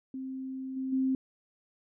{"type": "tone with level steps", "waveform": "sine", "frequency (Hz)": 263.1, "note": "C4", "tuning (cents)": 10, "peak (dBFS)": [-35, -31, -25], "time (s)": [0.14, 1.15], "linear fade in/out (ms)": 2, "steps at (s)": [0.76, 0.92], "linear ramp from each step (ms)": 10, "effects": []}